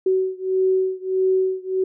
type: beating tone pair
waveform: sine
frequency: 375.7 / 377.3 Hz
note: F#4 / F#4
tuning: +26 / +34 cents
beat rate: 1.6 Hz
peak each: -20 / -21 dBFS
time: 0.06-1.84 s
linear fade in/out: 5 ms
effects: none